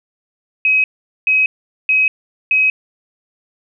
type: tone bursts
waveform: sine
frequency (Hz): 2540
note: D#7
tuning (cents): +35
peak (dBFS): -10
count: 4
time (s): 0.65-2.7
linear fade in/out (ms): 2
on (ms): 190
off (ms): 430
effects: none